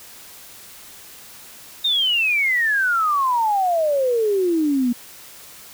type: exponential sweep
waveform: sine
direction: down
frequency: 3729 to 235.4 Hz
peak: -16 dBFS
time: 1.84-4.93 s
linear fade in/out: 10 ms
effects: white hiss -42 dBFS RMS until 5.73 s